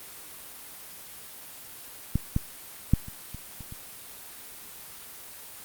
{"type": "clicks", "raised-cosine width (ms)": 5, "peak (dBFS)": [-11, -11, -6, -27, -25, -29, -28], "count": 7, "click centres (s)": [2.156, 2.364, 2.936, 3.084, 3.346, 3.607, 3.724], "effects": ["white hiss -44 dBFS RMS until 5.64 s", "Opus 32 kbps"]}